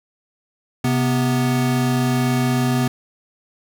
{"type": "tone pair together", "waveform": "square", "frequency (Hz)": [130.79, 246.9], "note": ["C3", "B3"], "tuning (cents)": [0, 0], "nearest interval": "major seventh", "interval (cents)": 1100, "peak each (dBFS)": -20, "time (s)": [0.84, 2.88], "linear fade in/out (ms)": 5, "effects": []}